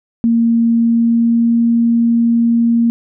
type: tone with pitch glide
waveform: sine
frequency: 231.3 to 233 Hz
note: A#3 to A#3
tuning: -13 to -1 cents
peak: -9 dBFS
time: 0.24-2.9 s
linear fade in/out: 0 ms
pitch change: +12 cents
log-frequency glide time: 0.72-1.59 s
effects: none